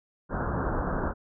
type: low-pass noise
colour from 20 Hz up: pink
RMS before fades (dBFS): -29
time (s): 0.29-1.14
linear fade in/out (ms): 50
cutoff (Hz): 1600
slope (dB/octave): 96
effects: none